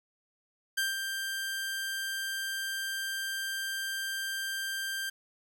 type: tone with ADSR envelope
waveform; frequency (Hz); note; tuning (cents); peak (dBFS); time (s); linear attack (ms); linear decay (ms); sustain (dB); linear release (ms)
sawtooth; 1580; G6; +13; -23; 0.77-5.1; 11; 170; -6; 9
effects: 10-bit